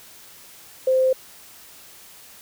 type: tone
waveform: sine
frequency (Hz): 520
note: C5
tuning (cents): -11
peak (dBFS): -15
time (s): 0.87-1.13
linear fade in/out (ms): 5
effects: white hiss -46 dBFS RMS until 2.41 s